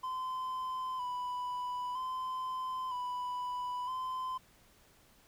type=tone with vibrato; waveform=triangle; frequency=1009 Hz; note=B5; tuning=37 cents sharp; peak=-33 dBFS; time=0.03-4.38 s; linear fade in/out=10 ms; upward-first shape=square; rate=0.52 Hz; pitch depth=32 cents each way; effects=pink hiss -64 dBFS RMS until 5.27 s